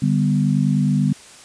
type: chord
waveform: sine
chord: G major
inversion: second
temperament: equal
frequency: 146.83 / 196 / 246.9 Hz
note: D3 / G3 / B3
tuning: 0 / 0 / 0 cents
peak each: -18 / -19 / -21 dBFS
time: 0.02-1.13 s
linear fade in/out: 5 ms
effects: white hiss -43 dBFS RMS until 1.44 s + resampled to 22050 Hz